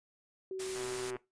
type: tone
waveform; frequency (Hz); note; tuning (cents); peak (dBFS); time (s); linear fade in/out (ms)
sine; 378.4; F#4; +39; -36; 0.51-1.16; 2
type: noise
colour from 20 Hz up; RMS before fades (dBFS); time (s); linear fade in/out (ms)
white; -42; 0.59-1.11; 10
type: click train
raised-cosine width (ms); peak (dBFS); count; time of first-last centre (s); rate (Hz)
0.5; -30; 51; 0.76-1.167; 123
effects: noise-tail reverb RT60 0.2 s tail -18 dB re dry + resampled to 22050 Hz